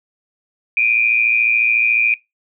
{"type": "tone pair together", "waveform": "sine", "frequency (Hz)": [2362, 2476], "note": ["D7", "D#7"], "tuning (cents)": [9, -9], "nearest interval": "minor second", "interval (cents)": 82, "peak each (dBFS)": -15, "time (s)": [0.77, 2.14], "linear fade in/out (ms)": 2, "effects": ["noise-tail reverb RT60 0.2 s tail -23 dB re dry"]}